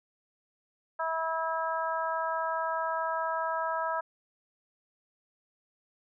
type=harmonic tone; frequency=324.7 Hz; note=E4; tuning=26 cents flat; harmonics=2 / 3 / 4 / 5; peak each=-34 / -32 / -34 / -38 dBFS; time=0.99-4.01 s; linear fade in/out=10 ms; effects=none